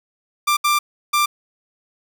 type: tone bursts at uneven times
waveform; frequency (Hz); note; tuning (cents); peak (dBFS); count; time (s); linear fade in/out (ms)
sawtooth; 1184; D6; +14; -11; 3; 0.47-0.57 / 0.64-0.79 / 1.13-1.26; 10
effects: 8-bit